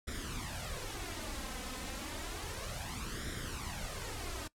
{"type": "noise with flanger", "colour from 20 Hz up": "pink", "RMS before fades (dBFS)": -41, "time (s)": [0.07, 4.48], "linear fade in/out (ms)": 10, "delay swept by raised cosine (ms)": [0.55, 3.95], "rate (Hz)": 0.31, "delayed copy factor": 0.65, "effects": ["noise-tail reverb RT60 0.1 s tail -21 dB re dry", "low-pass 11000 Hz 12 dB/octave"]}